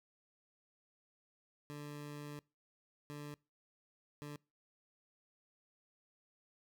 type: tone bursts at uneven times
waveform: 20% pulse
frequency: 146.83 Hz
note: D3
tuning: in tune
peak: -40 dBFS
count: 3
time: 1.7-2.39 / 3.1-3.34 / 4.22-4.36 s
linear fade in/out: 0 ms
effects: noise-tail reverb RT60 0.3 s tail -25 dB re dry